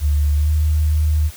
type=tone with pitch glide; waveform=sine; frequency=73.42 to 76.58 Hz; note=D2 to D#2; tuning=0 to -27 cents; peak=-13 dBFS; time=0-1.31 s; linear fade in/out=50 ms; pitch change=+73 cents; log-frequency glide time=0.35-0.5 s; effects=white hiss -40 dBFS RMS until 1.36 s

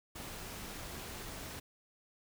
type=noise; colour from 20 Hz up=pink; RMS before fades=-45 dBFS; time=0.15-1.6 s; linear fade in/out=10 ms; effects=none

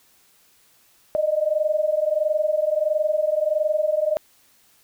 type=tone pair together; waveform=sine; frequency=600.8 / 622.3 Hz; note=D5 / D#5; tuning=+39 / 0 cents; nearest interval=minor second; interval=61 cents; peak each=-22 / -21 dBFS; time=1.15-4.17 s; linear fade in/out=0 ms; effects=white hiss -58 dBFS RMS until 4.83 s

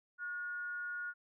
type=tone with frequency modulation; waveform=sine; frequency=1440 Hz; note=F#6; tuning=47 cents flat; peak=-38 dBFS; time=0.18-1.14 s; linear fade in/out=50 ms; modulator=327 Hz; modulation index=0.23; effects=none

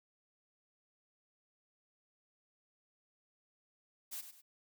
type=noise with echo; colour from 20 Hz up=blue; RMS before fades=-43 dBFS; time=4.11-4.22 s; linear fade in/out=20 ms; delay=100 ms; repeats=2; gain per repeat=-9 dB; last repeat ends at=4.42 s; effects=none

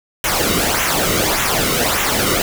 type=noise with flanger; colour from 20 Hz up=pink; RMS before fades=-17 dBFS; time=0.24-2.42 s; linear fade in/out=2 ms; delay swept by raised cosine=0.21 to 1.21 ms; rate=1.7 Hz; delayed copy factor=-0.65; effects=none

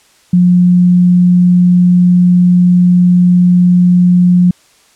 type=tone; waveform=sine; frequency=178.4 Hz; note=F3; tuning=37 cents sharp; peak=-4 dBFS; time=0.33-4.51 s; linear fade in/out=5 ms; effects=white hiss -48 dBFS RMS until 4.95 s + low-pass 9000 Hz 12 dB/octave

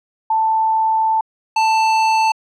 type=tone pair in turn; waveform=sine / square; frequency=884 / 884 Hz; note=A5 / A5; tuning=+8 / +8 cents; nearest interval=unison; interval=0 cents; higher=neither; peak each=-13 dBFS; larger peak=neither; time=0.3-1.21 / 1.56-2.32 s; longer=first; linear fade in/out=5 ms; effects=low-pass 5000 Hz 12 dB/octave

